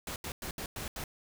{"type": "noise bursts at uneven times", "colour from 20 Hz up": "pink", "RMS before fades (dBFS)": -39, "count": 6, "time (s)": [[0.07, 0.16], [0.24, 0.32], [0.42, 0.51], [0.58, 0.66], [0.76, 0.88], [0.96, 1.04]], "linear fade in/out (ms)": 2, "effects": []}